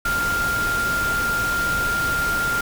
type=tone in noise; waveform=sine; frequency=1396.9 Hz; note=F6; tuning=in tune; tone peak=-20 dBFS; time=0.05-2.61 s; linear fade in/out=5 ms; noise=pink; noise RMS=-28 dBFS; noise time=0.05-2.61 s; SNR=+5 dB; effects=none